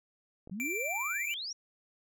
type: clicks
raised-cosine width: 2 ms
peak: -35 dBFS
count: 2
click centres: 0.474 / 0.497 s
type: exponential sweep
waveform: sine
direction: up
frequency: 174.61 to 5920 Hz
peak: -36 dBFS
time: 0.51-1.53 s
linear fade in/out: 10 ms
type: tone with tremolo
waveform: square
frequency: 2349 Hz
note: D7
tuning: in tune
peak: -32 dBFS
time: 0.6-1.34 s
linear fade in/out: 0 ms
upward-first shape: triangle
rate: 20 Hz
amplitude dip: 35%
effects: none